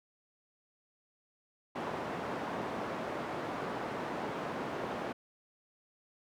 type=band-pass noise; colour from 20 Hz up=white; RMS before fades=-38 dBFS; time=1.75-5.13 s; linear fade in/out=10 ms; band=150 to 910 Hz; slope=12 dB/octave; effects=none